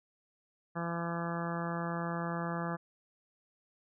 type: harmonic tone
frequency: 169.4 Hz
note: E3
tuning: 48 cents sharp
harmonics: 1 / 2 / 3 / 4 / 5 / 6 / 7 / 8 / 9 / 10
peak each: -36 / -43 / -43 / -43 / -44 / -46 / -42 / -47 / -48 / -46 dBFS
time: 0.75-2.77 s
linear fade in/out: 20 ms
effects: none